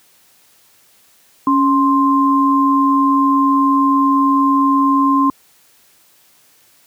sine tone pair together, 277.9 / 1049.2 Hz, C#4 / C6, +4 / +4 cents, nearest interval octave + major seventh, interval 2300 cents, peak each -13 dBFS, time 1.47-5.3 s, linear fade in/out 2 ms, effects white hiss -52 dBFS RMS until 6.86 s + high-pass 80 Hz 12 dB/octave

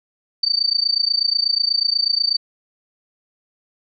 sine tone with amplitude modulation, 4594 Hz, D8, 39 cents flat, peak -12 dBFS, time 0.43-2.37 s, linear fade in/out 5 ms, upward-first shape sine, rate 28.2 Hz, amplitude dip 95%, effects none

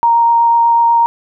sine tone with vibrato, 932.3 Hz, A#5, in tune, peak -7 dBFS, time 0.03-1.06 s, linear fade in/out 0 ms, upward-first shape triangle, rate 8.1 Hz, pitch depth 9 cents each way, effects none

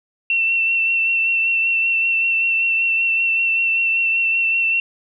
sine tone with vibrato, 2700 Hz, E7, 41 cents sharp, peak -15 dBFS, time 0.3-4.8 s, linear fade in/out 2 ms, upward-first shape sine, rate 5.2 Hz, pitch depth 20 cents each way, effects none

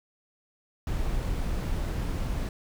brown noise, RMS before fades -29 dBFS, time 0.87-2.49 s, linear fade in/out 2 ms, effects none

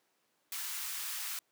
white high-pass noise, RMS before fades -39 dBFS, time 0.52-1.39 s, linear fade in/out 2 ms, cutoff 1000 Hz, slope 24 dB/octave, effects pink hiss -75 dBFS RMS until 1.51 s + high-pass 300 Hz 12 dB/octave

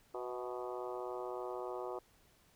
harmonic tone with a mistuned harmonic, 123.47 Hz, B2, in tune, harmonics 3 / 4 / 5 / 6 / 7 / 8 / 9 / 10, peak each -43 / -45 / -47 / -49 / -50 / -51 / -52 / -53 dBFS, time 0.14-1.99 s, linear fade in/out 5 ms, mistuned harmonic 5, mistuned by +45 cents, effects pink hiss -68 dBFS RMS until 2.55 s

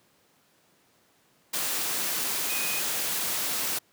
sine tone in noise, 2494 Hz, D#7, 3 cents sharp, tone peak -33 dBFS, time 2.49-2.8 s, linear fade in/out 10 ms, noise white, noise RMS -29 dBFS, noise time 1.53-3.79 s, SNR -7 dB, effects pink hiss -64 dBFS RMS until 3.92 s + high-pass 150 Hz 12 dB/octave

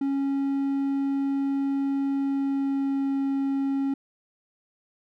triangle tone with pitch glide, 275.7 to 273.8 Hz, C#4 to C#4, -9 to -21 cents, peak -21 dBFS, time 0.01-3.94 s, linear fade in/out 5 ms, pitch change -12 cents, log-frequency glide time 2.14-3.22 s, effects none

